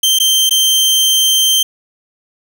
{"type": "tone with dropouts", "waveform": "sawtooth", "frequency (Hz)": 3136, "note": "G7", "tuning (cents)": 0, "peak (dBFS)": -6, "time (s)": [0.03, 1.63], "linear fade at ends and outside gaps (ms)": 5, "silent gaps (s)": [[0.188, 0.199], [0.494, 0.508]], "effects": []}